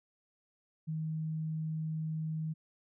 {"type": "tone", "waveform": "sine", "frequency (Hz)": 157.8, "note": "D#3", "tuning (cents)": 25, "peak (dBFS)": -33, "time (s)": [0.87, 2.54], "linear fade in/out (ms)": 20, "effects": []}